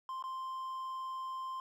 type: tone with dropouts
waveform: triangle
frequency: 1046.5 Hz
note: C6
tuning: in tune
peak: -36 dBFS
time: 0.09-1.6 s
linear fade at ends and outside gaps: 1 ms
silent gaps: 0.225-0.239 s
effects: none